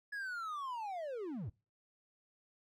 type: linear sweep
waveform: triangle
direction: down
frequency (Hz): 1700 to 77.78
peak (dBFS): -37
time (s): 0.12-1.5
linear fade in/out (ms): 10
effects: noise-tail reverb RT60 0.3 s tail -23 dB re dry